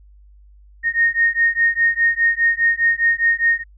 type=beating tone pair; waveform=sine; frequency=1849 / 1853.9 Hz; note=A#6 / A#6; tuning=-15 / -10 cents; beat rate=4.9 Hz; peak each=-17 dBFS; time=0.83-3.64 s; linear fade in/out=50 ms; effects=added 50 Hz sine -44 dBFS peak until 3.77 s